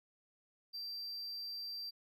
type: tone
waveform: triangle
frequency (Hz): 4700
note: D8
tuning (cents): +1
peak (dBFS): -40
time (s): 0.73-1.91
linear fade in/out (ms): 20
effects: none